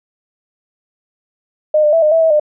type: tone with pitch steps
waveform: sine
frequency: 612 / 599 / 658 / 610 / 654 / 646 / 602 Hz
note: D#5 / D5 / E5 / D#5 / E5 / E5 / D5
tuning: -29 / +34 / -3 / -34 / -14 / -35 / +43 cents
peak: -8 dBFS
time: 1.74-2.398 s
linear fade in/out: 5 ms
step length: 94 ms
effects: none